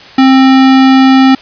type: tone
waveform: square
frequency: 264.4 Hz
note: C4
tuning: 18 cents sharp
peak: -3 dBFS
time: 0.18-1.35 s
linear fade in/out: 5 ms
effects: white hiss -33 dBFS RMS until 1.41 s + resampled to 11025 Hz